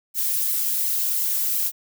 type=noise with flanger; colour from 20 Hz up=violet; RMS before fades=-23 dBFS; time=0.14-1.72 s; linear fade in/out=50 ms; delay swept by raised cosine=0.94 to 4.14 ms; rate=2.8 Hz; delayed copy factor=+0.8; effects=none